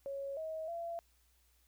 sine tone with pitch steps, 553 / 636 / 678 Hz, C#5 / D#5 / E5, -4 / +38 / +49 cents, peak -38 dBFS, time 0.06-0.99 s, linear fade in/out 0 ms, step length 310 ms, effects added 60 Hz sine -70 dBFS peak until 1.67 s + white hiss -73 dBFS RMS until 1.67 s

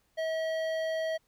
sine tone with hard clipping, 642 Hz, E5, 46 cents flat, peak -31 dBFS, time 0.17-1.18 s, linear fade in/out 20 ms, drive 12 dB, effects pink hiss -72 dBFS RMS until 1.27 s

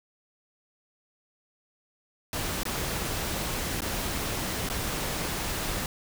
pink noise with dropouts, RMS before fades -31 dBFS, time 2.33-5.86 s, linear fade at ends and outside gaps 1 ms, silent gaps 2.633-2.653 / 3.806-3.819 / 4.689-4.699 s, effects none

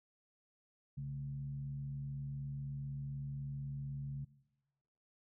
sine tone with frequency modulation, 138.59 Hz, C#3, in tune, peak -39 dBFS, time 0.97-4.25 s, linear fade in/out 10 ms, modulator 76 Hz, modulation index 0.41, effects noise-tail reverb RT60 1.0 s tail -20 dB re dry

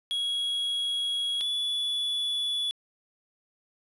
triangle tone pair in turn, 3322 / 3427 Hz, G#7 / A7, 0 / -46 cents, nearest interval minor second, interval 54 cents, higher second, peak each -25 dBFS, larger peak neither, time 0.11-1.41 / 1.41-2.71 s, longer neither, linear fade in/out 0 ms, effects resampled to 32000 Hz + 9-bit

